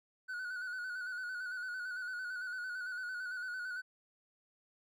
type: tone with vibrato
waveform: triangle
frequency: 1480 Hz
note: F#6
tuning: in tune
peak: -36 dBFS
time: 0.28-3.82 s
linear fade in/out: 20 ms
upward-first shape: square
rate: 8.9 Hz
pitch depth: 41 cents each way
effects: MP3 96 kbps

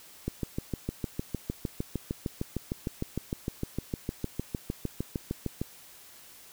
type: click train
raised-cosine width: 3 ms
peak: -17 dBFS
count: 36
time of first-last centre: 0.28-5.615 s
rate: 6.56 Hz
effects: white hiss -52 dBFS RMS until 6.52 s

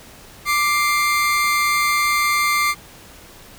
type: tone pair together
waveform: 40% pulse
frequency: 1179 / 2101 Hz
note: D6 / C7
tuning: +6 / +7 cents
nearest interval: minor seventh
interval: 1001 cents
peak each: -18 dBFS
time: 0.45-2.75 s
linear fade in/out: 50 ms
effects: pink hiss -43 dBFS RMS until 3.58 s

